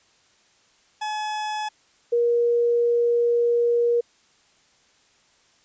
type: tone pair in turn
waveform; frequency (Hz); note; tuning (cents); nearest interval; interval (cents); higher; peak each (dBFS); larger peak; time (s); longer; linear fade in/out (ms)
40% pulse / sine; 852 / 474.3; G#5 / A#4; +44 / +30; minor seventh; 1014; first; -25 / -17; second; 1.01-1.69 / 2.12-4.01; second; 10
effects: white hiss -60 dBFS RMS until 5.64 s + resampled to 16000 Hz